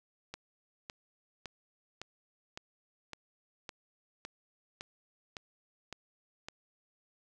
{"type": "click train", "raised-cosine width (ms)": 0.2, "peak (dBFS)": -24, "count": 12, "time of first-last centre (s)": [0.34, 6.485], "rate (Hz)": 1.79, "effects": []}